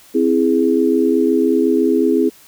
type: chord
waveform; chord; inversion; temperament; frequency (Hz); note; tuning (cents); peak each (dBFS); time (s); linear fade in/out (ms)
sine; C augmented; none; equal; 261.6 / 329.6 / 415.3; C4 / E4 / G#4; 0 / 0 / 0; -16; 0.14-2.3; 20
effects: white hiss -46 dBFS RMS until 2.47 s